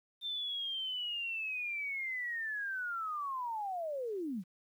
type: linear sweep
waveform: sine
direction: down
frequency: 3600 to 164.81 Hz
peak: -35 dBFS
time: 0.21-4.44 s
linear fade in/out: 50 ms
effects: 11-bit